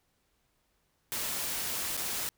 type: noise with dropouts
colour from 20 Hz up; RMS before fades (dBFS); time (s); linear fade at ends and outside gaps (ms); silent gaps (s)
white; -34; 1.12-2.29; 0; 1.968-1.975
effects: pink hiss -74 dBFS RMS until 2.37 s